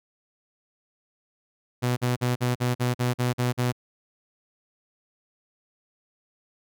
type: tone bursts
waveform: sawtooth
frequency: 123.47 Hz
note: B2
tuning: in tune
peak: -18 dBFS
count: 10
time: 1.82-3.725 s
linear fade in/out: 20 ms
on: 150 ms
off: 45 ms
effects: none